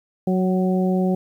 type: harmonic tone with a mistuned harmonic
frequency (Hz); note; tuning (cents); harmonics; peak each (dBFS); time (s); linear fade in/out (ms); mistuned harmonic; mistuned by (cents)
185; F#3; 0; 1 / 2 / 3 / 4; -18 / -24 / -28 / -30; 0.27-1.15; 5; 4; +20
effects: 9-bit